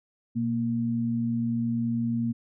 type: tone pair together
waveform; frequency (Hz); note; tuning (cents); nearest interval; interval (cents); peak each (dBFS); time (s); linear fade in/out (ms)
sine; 121.6 / 232.8; B2 / A#3; -26 / -2; major seventh; 1124; -31 / -25; 0.35-2.33; 20
effects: none